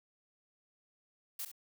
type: noise with echo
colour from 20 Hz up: blue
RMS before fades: -40 dBFS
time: 1.39-1.45 s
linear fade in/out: 5 ms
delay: 66 ms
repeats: 1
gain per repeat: -9 dB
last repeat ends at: 1.516 s
effects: none